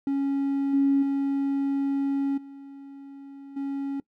triangle tone with level steps, 276.7 Hz, C#4, 3 cents flat, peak -20 / -14 / -20 / -38 / -25 dBFS, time 0.07-4 s, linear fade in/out 2 ms, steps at 0.73 / 1.02 / 2.37 / 3.56 s, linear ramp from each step 10 ms, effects noise-tail reverb RT60 0.1 s tail -22 dB re dry + tanh soft clip ceiling -16 dBFS

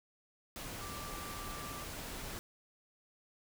sine tone in noise, 1174.7 Hz, D6, in tune, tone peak -47 dBFS, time 0.81-1.84 s, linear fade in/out 0 ms, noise pink, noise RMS -44 dBFS, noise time 0.56-2.39 s, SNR -6 dB, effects none

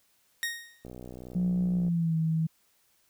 sawtooth tone with exponential decay, 1864.7 Hz, A#6, in tune, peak -23 dBFS, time 0.43-0.85 s, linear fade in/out 0 ms, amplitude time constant 91 ms
click train, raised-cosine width 2 ms, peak -30 dBFS, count 65, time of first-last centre 0.85-1.882 s, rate 62 Hz
sine tone with pitch glide, 179.5 to 160.84 Hz, F3 to E3, +48 to -42 cents, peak -24 dBFS, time 1.35-2.47 s, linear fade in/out 10 ms, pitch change -190 cents, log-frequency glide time 1.72-2.16 s
effects white hiss -68 dBFS RMS until 3.09 s

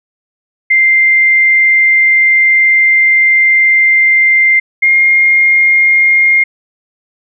sine tone pair in turn, 2093 / 2127 Hz, C7 / C7, 0 / +28 cents, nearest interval unison, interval 28 cents, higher second, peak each -5 dBFS, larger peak neither, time 0.7-4.6 / 4.82-6.44 s, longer first, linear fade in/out 10 ms, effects none

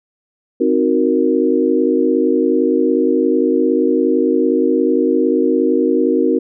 sine chord, C half-diminished seventh, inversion none, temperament equal with one note detuned, 261.6 / 312.6 / 370 / 466.2 Hz, C4 / Eb4 / Gb4 / Bb4, 0 / +8 / 0 / 0 cents, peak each -17 dBFS, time 0.6-6.39 s, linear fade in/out 10 ms, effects none

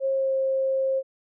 sine tone with pitch glide, 538 to 533.1 Hz, C5 to C5, +48 to +32 cents, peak -21 dBFS, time 0-1.03 s, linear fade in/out 50 ms, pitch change -16 cents, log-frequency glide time 0.12-0.34 s, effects none

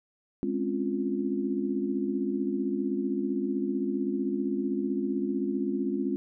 sine chord, Db major seventh, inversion second, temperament equal, 207.7 / 261.6 / 277.2 / 349.2 Hz, Ab3 / C4 / Db4 / F4, 0 / 0 / 0 / 0 cents, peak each -32 dBFS, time 0.43-6.16 s, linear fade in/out 0 ms, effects none

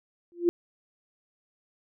sine tone with exponential growth, 346.4 Hz, F4, 14 cents flat, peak -15 dBFS, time 0.32-0.49 s, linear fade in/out 0 ms, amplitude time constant 35 ms, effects none

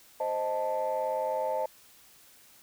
sine chord, A diminished, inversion first, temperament equal, 523.3 / 622.3 / 880 Hz, C5 / Eb5 / A5, 0 / 0 / 0 cents, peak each -31 dBFS, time 0.2-1.66 s, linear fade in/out 5 ms, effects tanh soft clip ceiling -21 dBFS + white hiss -57 dBFS RMS until 2.62 s

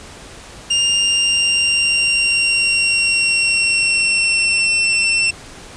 sawtooth tone with pitch glide, 2805 to 2697 Hz, F7 to E7, +7 to +39 cents, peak -10 dBFS, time 0.7-5.31 s, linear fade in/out 10 ms, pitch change -68 cents, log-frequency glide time 0.82-4.87 s, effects pink hiss -37 dBFS RMS until 5.76 s + resampled to 22050 Hz

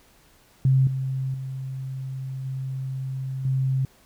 sine tone with level steps, 132.5 Hz, C3, 22 cents sharp, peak -15 / -24 / -29 / -27 / -20 dBFS, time 0.65-3.85 s, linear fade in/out 2 ms, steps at 0.87 / 1.34 / 2.45 / 3.45 s, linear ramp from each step 2 ms, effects pink hiss -57 dBFS RMS until 4.05 s

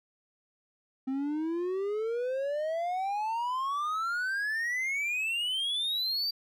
triangle exponential sweep, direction up, 260 to 4699 Hz, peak -27 dBFS, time 1.07-6.31 s, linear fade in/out 10 ms, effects none

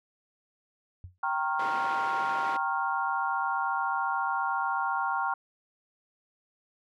sine tone with exponential decay, 90.4 Hz, F#2, 40 cents flat, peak -36 dBFS, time 1.04-1.18 s, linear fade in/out 0 ms, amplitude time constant 30 ms
sine chord, G half-diminished seventh, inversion none, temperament equal with one note detuned, 784 / 932.3 / 1086.5 / 1396.9 Hz, G5 / Bb5 / Db6 / F6, 0 / 0 / -35 / 0 cents, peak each -32 dBFS, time 1.23-5.34 s, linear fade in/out 5 ms
pink band-pass noise, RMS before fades -40 dBFS, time 1.59-2.57 s, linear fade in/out 5 ms, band 370 to 2600 Hz, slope 12 dB/octave
effects none

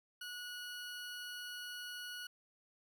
20% pulse tone, 1461 Hz, F#6, 22 cents flat, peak -39 dBFS, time 0.21-2.27 s, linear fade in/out 5 ms, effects none

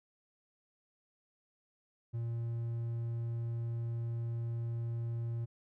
triangle tone, 116.54 Hz, A#2, in tune, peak -32 dBFS, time 2.13-5.46 s, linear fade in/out 20 ms, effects none

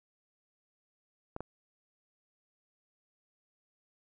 clicks, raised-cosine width 1 ms, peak -24 dBFS, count 2, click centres 1.364 / 1.406 s, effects none

